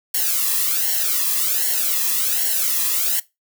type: noise with flanger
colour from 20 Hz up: blue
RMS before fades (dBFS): -20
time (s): 0.14-3.2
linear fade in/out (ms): 5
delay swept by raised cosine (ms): 0.81 to 1.37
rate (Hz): 1.3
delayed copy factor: -0.95
effects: noise-tail reverb RT60 0.2 s tail -19 dB re dry